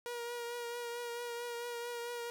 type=tone with vibrato; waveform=sawtooth; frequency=476.4 Hz; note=A#4; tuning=38 cents sharp; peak=-35 dBFS; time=0.06-2.3 s; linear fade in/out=0 ms; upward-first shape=triangle; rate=4.5 Hz; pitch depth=27 cents each way; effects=none